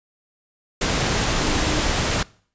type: tone in noise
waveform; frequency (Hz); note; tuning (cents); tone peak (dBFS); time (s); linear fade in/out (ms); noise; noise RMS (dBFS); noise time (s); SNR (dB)
sine; 304.8; D#4; -36; -28; 1.4-1.81; 5; pink; -21; 0.81-2.23; -10
effects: noise-tail reverb RT60 0.5 s tail -23 dB re dry + resampled to 16000 Hz